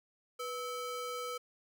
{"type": "ring-modulated tone", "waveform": "square", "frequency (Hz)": 895, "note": "A5", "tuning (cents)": 29, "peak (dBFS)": -35, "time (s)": [0.39, 1.38], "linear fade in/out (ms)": 10, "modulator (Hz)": 403, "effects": []}